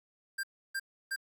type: tone bursts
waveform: square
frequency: 1589 Hz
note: G6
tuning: 23 cents sharp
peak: -33 dBFS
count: 3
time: 0.38-1.162 s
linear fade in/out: 10 ms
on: 54 ms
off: 310 ms
effects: 11-bit